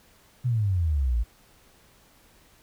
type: exponential sweep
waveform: sine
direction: down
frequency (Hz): 128.8 to 53.5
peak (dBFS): -21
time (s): 0.44-1.24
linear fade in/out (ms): 20
effects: pink hiss -58 dBFS RMS until 2.62 s